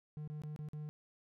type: tone with dropouts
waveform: triangle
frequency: 151.1 Hz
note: D3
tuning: 50 cents sharp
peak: -39 dBFS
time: 0.17-0.89 s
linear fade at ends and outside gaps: 0 ms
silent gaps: 0.276-0.3 / 0.419-0.436 / 0.562-0.59 / 0.687-0.733 s
effects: none